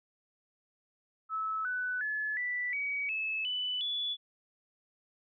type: tone with pitch steps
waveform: sine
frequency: 1301 / 1494.5 / 1716.7 / 1971.9 / 2265 / 2602 / 2989 / 3433 Hz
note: E6 / F#6 / A6 / B6 / C#7 / E7 / F#7 / A7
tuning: -23 / +17 / -43 / -3 / +37 / -23 / +17 / -43 cents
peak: -31 dBFS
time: 1.29-4.17 s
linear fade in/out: 50 ms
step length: 360 ms
effects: none